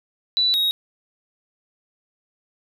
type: tone pair in turn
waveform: sine / triangle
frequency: 3961 / 3780 Hz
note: B7 / A#7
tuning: +4 / +23 cents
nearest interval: minor second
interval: 81 cents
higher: first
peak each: -16 dBFS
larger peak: neither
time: 0.37-0.54 / 0.54-0.71 s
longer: neither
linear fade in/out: 0 ms
effects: none